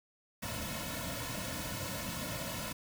pink noise with comb filter, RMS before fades -39 dBFS, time 0.42-2.73 s, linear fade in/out 10 ms, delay 2.5 ms, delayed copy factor -1, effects none

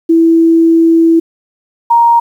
sine tone pair in turn, 329.6 / 936 Hz, E4 / A#5, 0 / +7 cents, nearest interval octave + tritone, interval 1807 cents, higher second, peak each -4 dBFS, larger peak neither, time 0.09-1.2 / 1.9-2.2 s, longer first, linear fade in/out 10 ms, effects 7-bit

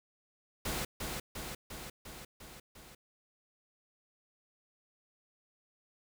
pink noise with echo, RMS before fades -36 dBFS, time 0.65-0.85 s, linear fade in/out 5 ms, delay 350 ms, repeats 6, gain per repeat -3 dB, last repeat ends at 2.95 s, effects none

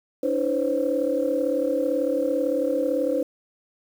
sine tone cluster, 288.4 / 321.5 / 509 / 547 Hz, D4 / E4 / C5 / C#5, -31 / -43 / -48 / -23 cents, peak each -27 / -29 / -23 / -27 dBFS, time 0.23-3.23 s, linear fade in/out 5 ms, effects tanh soft clip ceiling -11 dBFS + 8-bit

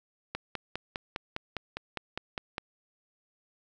click train, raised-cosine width 0.3 ms, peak -17 dBFS, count 12, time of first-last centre 0.35-2.581 s, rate 4.93 Hz, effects none

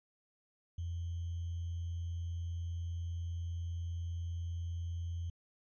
sine tone with sample-and-hold, 85 Hz, F2, 46 cents flat, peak -36 dBFS, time 0.78-5.3 s, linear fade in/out 5 ms, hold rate 3150 Hz, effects resampled to 16000 Hz

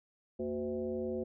sine tone with frequency modulation, 370 Hz, F#4, in tune, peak -33 dBFS, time 0.39-1.24 s, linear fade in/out 10 ms, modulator 142 Hz, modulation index 1.3, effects none

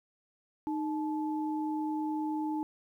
sine tone pair together, 308.2 / 865.7 Hz, D#4 / A5, -16 / -28 cents, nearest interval octave + tritone, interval 1788 cents, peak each -31 / -37 dBFS, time 0.67-2.63 s, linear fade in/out 0 ms, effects 11-bit

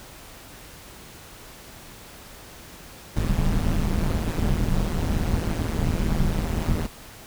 brown noise with amplitude modulation, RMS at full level -19 dBFS, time 3.16-6.87 s, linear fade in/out 10 ms, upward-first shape sine, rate 162 Hz, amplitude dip 95%, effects pink hiss -44 dBFS RMS until 7.26 s

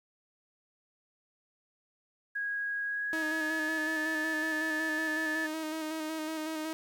sine tone with pitch glide, 1648 to 1738.9 Hz, G#6 to A6, -14 to -21 cents, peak -31 dBFS, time 2.35-5.47 s, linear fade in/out 10 ms, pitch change +93 cents, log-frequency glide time 2.87-4.01 s
sawtooth tone with vibrato, 314.4 Hz, D#4, 18 cents sharp, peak -30 dBFS, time 3.13-6.73 s, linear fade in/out 0 ms, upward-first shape square, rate 5.4 Hz, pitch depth 24 cents each way
effects 11-bit

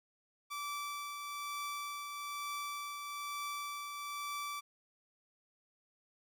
sawtooth tone with tremolo, 1161 Hz, D6, 20 cents flat, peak -34 dBFS, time 0.5-4.61 s, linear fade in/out 20 ms, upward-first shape triangle, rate 1.1 Hz, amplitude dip 40%, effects none

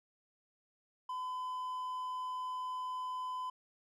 triangle tone, 1012 Hz, B5, 42 cents sharp, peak -35 dBFS, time 1.09-3.5 s, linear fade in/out 5 ms, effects none

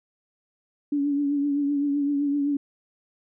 sine tone with vibrato, 285.6 Hz, D4, 48 cents flat, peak -21 dBFS, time 0.92-2.57 s, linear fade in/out 5 ms, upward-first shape triangle, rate 7.8 Hz, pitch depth 43 cents each way, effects none

